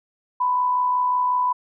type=tone with amplitude modulation; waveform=sine; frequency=995 Hz; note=B5; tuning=13 cents sharp; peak=-16 dBFS; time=0.4-1.53 s; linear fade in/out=10 ms; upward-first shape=sine; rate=65.5 Hz; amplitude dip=35%; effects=none